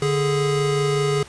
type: tone pair together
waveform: square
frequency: 146.83 / 415.3 Hz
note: D3 / G#4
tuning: 0 / 0 cents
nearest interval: octave + tritone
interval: 1800 cents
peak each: -23 / -21 dBFS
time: 0.02-1.23 s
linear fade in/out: 2 ms
effects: pink hiss -43 dBFS RMS until 1.28 s + resampled to 22050 Hz